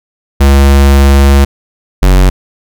square tone pair in turn, 69.3 / 46.53 Hz, C#2 / F#1, 0 / +10 cents, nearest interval perfect fifth, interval 690 cents, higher first, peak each -3 dBFS, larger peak neither, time 0.4-1.45 / 2.02-2.3 s, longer first, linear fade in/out 10 ms, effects none

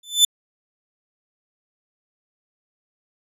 sawtooth tone with exponential growth, 3520 Hz, A7, in tune, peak -5 dBFS, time 0.03-0.25 s, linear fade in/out 5 ms, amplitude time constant 46 ms, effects resampled to 32000 Hz

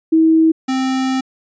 sine / square tone pair in turn, 321.5 / 262 Hz, E4 / C4, -43 / +2 cents, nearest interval major third, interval 355 cents, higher first, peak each -8 / -16 dBFS, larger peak first, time 0.12-0.52 / 0.68-1.21 s, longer second, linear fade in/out 10 ms, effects resampled to 16000 Hz

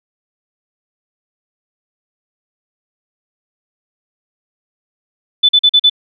sine tone bursts, 3500 Hz, A7, 10 cents flat, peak -5 dBFS, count 5, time 5.43-5.898 s, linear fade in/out 10 ms, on 60 ms, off 42 ms, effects none

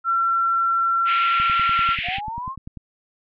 sine tone with pitch glide, 1356 to 1363.9 Hz, E6 to F6, +49 to -41 cents, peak -17 dBFS, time 0.04-1.97 s, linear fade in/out 50 ms, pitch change +10 cents, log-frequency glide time 0.91-1.2 s
white band-pass noise, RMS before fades -27 dBFS, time 1.05-2.21 s, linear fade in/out 50 ms, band 1900 to 3000 Hz, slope 48 dB/octave
click train, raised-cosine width 5 ms, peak -23 dBFS, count 15, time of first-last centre 1.4-2.773 s, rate 10.2 Hz
sine linear sweep, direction up, 678 to 1098 Hz, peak -27 dBFS, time 2.03-2.56 s, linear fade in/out 50 ms
effects none

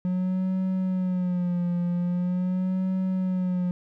triangle tone with vibrato, 181.1 Hz, F#3, 37 cents flat, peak -21 dBFS, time 0.05-3.71 s, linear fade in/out 0 ms, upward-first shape sine, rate 0.43 Hz, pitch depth 61 cents each way, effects none

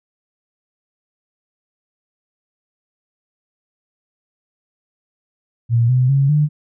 sine tone with pitch steps, 117.2 / 127.07 / 137.77 / 149.38 Hz, A#2 / B2 / C#3 / D3, +10 / +50 / -10 / +30 cents, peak -11 dBFS, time 5.69-6.49 s, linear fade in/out 50 ms, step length 200 ms, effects none

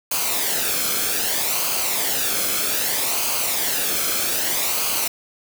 white noise with flanger, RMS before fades -22 dBFS, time 0.11-5.08 s, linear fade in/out 5 ms, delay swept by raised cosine 0.54 to 1.08 ms, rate 0.63 Hz, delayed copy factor -0.55, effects none

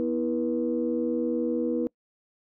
sine tone cluster, 244.5 / 324.4 / 483.7 Hz, B3 / E4 / B4, -17 / -28 / -36 cents, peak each -28 dBFS, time 0-1.87 s, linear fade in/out 0 ms, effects noise-tail reverb RT60 0.1 s tail -25 dB re dry + tanh soft clip ceiling -15 dBFS

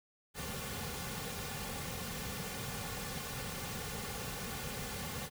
pink noise with comb filter, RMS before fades -41 dBFS, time 0.34-5.3 s, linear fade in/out 50 ms, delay 3.1 ms, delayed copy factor -0.7, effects none

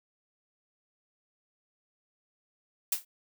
blue noise with exponential decay, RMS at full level -23 dBFS, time 2.92-3.05 s, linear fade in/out 5 ms, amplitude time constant 27 ms, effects none

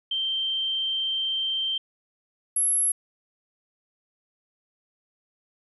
sine tone pair in turn, 3136 / 11175 Hz, G7 / F9, 0 / 0 cents, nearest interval octave + minor seventh, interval 2200 cents, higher second, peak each -24 / -20 dBFS, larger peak second, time 0.11-1.78 / 2.56-2.92 s, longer first, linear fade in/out 5 ms, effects none

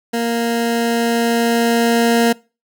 20% pulse tone with level ramp, 233.1 Hz, A#3, in tune, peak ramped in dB -12 to -6 dBFS, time 0.13-2.33 s, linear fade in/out 10 ms, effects noise-tail reverb RT60 0.3 s tail -23 dB re dry

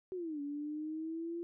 sine exponential two-way sweep, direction down then up, 380 to 284 to 344.3 Hz, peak -37 dBFS, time 0.12-1.43 s, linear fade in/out 0 ms, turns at 0.41 s, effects none

